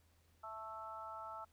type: harmonic tone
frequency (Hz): 220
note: A3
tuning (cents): 0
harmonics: 3 / 4 / 5 / 6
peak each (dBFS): -53 / -50 / -56 / -48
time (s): 0.43-1.45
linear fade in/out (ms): 10
effects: added 82 Hz sine -70 dBFS peak until 1.52 s + pink hiss -75 dBFS RMS until 1.52 s